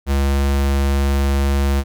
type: tone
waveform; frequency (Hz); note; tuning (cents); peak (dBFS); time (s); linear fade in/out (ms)
square; 69.3; C#2; 0; -15; 0.06-1.84; 50
effects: none